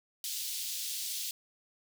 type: high-pass noise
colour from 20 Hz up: pink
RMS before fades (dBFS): -37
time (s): 0.24-1.31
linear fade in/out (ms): 2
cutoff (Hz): 3400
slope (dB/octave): 24
effects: none